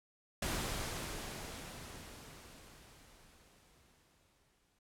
pink noise with exponential decay, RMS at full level -36 dBFS, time 0.42-4.79 s, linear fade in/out 5 ms, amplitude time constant 950 ms, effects low-pass 12000 Hz 12 dB/octave

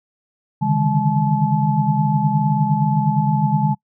sine tone cluster, 138.6 / 149.5 / 158 / 205 / 863 Hz, C#3 / D3 / D#3 / G#3 / A5, 0 / +31 / +27 / -22 / -34 cents, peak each -21 dBFS, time 0.61-3.75 s, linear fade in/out 20 ms, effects noise-tail reverb RT60 0.1 s tail -26 dB re dry

